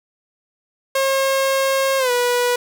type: tone with pitch glide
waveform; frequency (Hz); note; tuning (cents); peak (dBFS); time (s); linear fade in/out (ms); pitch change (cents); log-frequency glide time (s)
sawtooth; 539 to 488.6; C#5 to B4; -49 to -19; -12; 0.95-2.56; 5; -170; 1.98-2.11
effects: none